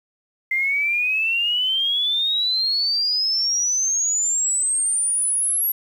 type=exponential sweep; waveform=sine; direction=up; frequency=2077 to 11630 Hz; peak=-18 dBFS; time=0.51-5.72 s; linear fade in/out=5 ms; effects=8-bit